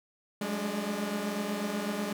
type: tone cluster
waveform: sawtooth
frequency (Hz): 182.3 / 206.3 / 214.4 / 289.1 / 598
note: F#3 / G#3 / A3 / D4 / D5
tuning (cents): -25 / -11 / -45 / -27 / +31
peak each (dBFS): -38 / -29 / -35 / -37 / -37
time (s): 0.41-2.13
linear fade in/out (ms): 5
effects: none